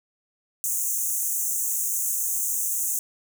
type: high-pass noise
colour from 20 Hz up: pink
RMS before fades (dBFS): -26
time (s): 0.64-2.99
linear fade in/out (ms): 0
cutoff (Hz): 6200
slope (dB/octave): 96
effects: none